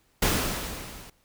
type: noise with level ramp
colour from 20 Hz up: pink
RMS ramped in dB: -22 to -46 dBFS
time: 0.22-1.1 s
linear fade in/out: 5 ms
effects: pink hiss -66 dBFS RMS until 1.24 s